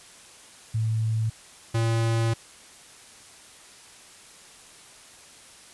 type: tone pair in turn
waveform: sine / square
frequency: 111 / 114.32 Hz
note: A2 / A#2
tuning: +16 / -33 cents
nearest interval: minor second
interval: 51 cents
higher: second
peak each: -22 dBFS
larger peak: neither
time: 0.74-1.3 / 1.74-2.34 s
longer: second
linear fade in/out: 10 ms
effects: white hiss -49 dBFS RMS until 5.73 s + resampled to 24000 Hz

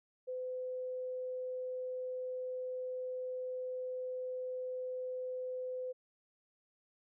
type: tone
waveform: sine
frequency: 508 Hz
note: B4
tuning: 49 cents sharp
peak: -37 dBFS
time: 0.27-5.93 s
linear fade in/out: 20 ms
effects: none

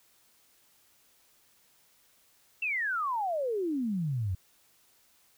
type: exponential sweep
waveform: sine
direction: down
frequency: 2732 to 86.8 Hz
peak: -28 dBFS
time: 2.62-4.35 s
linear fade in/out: 5 ms
effects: white hiss -65 dBFS RMS until 5.37 s

